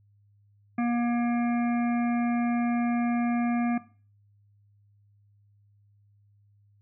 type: harmonic tone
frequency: 238.2 Hz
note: A#3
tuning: 38 cents sharp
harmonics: 1 / 3 / 5 / 7 / 9 / 10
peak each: -24 / -34 / -38 / -41 / -43 / -44 dBFS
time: 0.78-3.78 s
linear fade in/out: 5 ms
effects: noise-tail reverb RT60 0.4 s tail -17 dB re dry + added 102 Hz sine -59 dBFS peak until 6.81 s